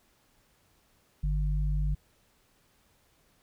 sine tone pair together, 49.79 / 149.2 Hz, G1 / D3, +28 / +28 cents, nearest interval octave + perfect fifth, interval 1900 cents, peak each -26 / -32 dBFS, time 1.23-1.95 s, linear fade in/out 10 ms, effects pink hiss -67 dBFS RMS until 3.42 s

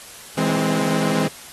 sawtooth chord, E augmented, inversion none, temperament equal with one note detuned, 162.36 / 207.7 / 261.6 Hz, E3 / G#3 / B#3, -26 / 0 / 0 cents, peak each -20 dBFS, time 0.37-1.28 s, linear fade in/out 10 ms, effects white hiss -40 dBFS RMS until 1.52 s + AAC 32 kbps

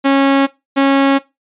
sawtooth tone pair in turn, 274.4 / 274.4 Hz, C#4 / C#4, -17 / -17 cents, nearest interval unison, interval 0 cents, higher neither, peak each -5 dBFS, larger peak neither, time 0.04-0.47 / 0.76-1.19 s, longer neither, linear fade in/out 20 ms, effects noise-tail reverb RT60 0.2 s tail -18 dB re dry + resampled to 8000 Hz

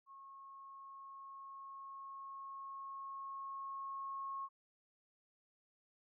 sine tone with level ramp, 1090 Hz, C#6, 29 cents flat, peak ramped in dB -53 to -40 dBFS, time 0.06-4.49 s, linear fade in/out 50 ms, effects none

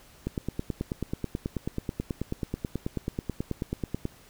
click train, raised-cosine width 3 ms, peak -16 dBFS, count 36, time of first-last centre 0.27-4.054 s, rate 9.25 Hz, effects pink hiss -55 dBFS RMS until 4.29 s

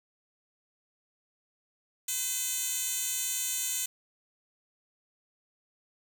10% pulse tone with high-pass filter, 509 Hz, C5, 48 cents flat, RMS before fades -32 dBFS, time 2.08-3.86 s, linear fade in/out 5 ms, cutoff 6200 Hz, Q 1.2, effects none

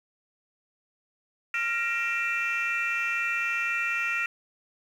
sine tone cluster, 1386 / 1877 / 2370 / 2688 Hz, F6 / A#6 / D7 / E7, -14 / +11 / +15 / +33 cents, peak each -30 dBFS, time 1.54-4.26 s, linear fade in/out 2 ms, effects tanh soft clip ceiling -19 dBFS + 9-bit

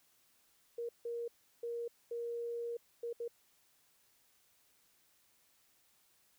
sine tone bursts at uneven times, 470.6 Hz, A#4, 16 cents sharp, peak -37 dBFS, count 6, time 0.78-0.89 / 1.05-1.28 / 1.63-1.88 / 2.11-2.77 / 3.03-3.13 / 3.2-3.28 s, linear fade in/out 5 ms, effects white hiss -71 dBFS RMS until 6.38 s

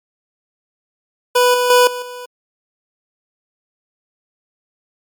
25% pulse tone with level steps, 493.9 Hz, B4, in tune, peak -6 / -10 / -4 / -19 / -25 dBFS, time 1.35-2.26 s, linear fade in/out 10 ms, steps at 1.54 / 1.7 / 1.87 / 2.02 s, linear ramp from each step 2 ms, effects MP3 96 kbps

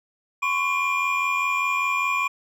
triangle tone cluster, 1028 / 1113 / 2401 Hz, C6 / C#6 / D7, -31 / +7 / +38 cents, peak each -26 / -24 / -22 dBFS, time 0.42-2.28 s, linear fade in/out 10 ms, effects none

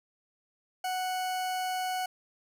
40% pulse tone, 740 Hz, F#5, in tune, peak -29 dBFS, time 0.84-2.06 s, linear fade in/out 5 ms, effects none

